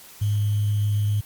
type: tone with sample-and-hold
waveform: sine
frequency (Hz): 103.83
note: G#2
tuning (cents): 0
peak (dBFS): -19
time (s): 0.21-1.21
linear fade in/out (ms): 10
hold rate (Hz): 3150
effects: white hiss -46 dBFS RMS until 1.25 s + Opus 48 kbps